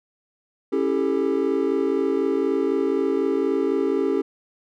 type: chord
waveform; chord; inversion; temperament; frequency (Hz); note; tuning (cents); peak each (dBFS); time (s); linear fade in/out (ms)
triangle; A dominant seventh; first; just; 275 / 330 / 396 / 440; C#4 / E4 / G4 / A4; -14 / +2 / +18 / 0; -23 / -25 / -21 / -24; 0.72-4.22; 10
effects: none